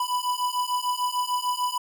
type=beating tone pair; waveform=square; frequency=987.8 / 994.5 Hz; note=B5 / B5; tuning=0 / +12 cents; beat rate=6.7 Hz; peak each=-28 dBFS; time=0-1.78 s; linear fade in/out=5 ms; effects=none